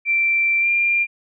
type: tone with pitch glide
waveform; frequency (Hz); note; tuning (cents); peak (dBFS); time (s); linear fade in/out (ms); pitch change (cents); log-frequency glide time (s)
sine; 2349 to 2390; D7 to D7; 0 to +30; -15; 0.05-1.07; 50; +30; 0.6-0.68
effects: none